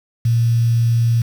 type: tone with quantisation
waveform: sine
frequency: 116.54 Hz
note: A#2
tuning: in tune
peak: -12 dBFS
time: 0.25-1.22 s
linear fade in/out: 5 ms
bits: 6
effects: none